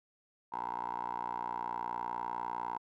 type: tone with band-pass filter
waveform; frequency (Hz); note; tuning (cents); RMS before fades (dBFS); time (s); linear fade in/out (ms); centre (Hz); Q
10% pulse; 59.7; A#1; +42; -38; 0.52-2.78; 10; 940; 8.7
effects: none